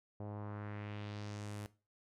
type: tone with low-pass filter sweep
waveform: sawtooth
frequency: 103.83 Hz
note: G#2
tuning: in tune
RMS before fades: -45 dBFS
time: 0.2-1.66 s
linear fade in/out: 0 ms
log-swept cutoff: 670 to 12000 Hz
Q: 1.7
effects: noise-tail reverb RT60 0.3 s tail -17 dB re dry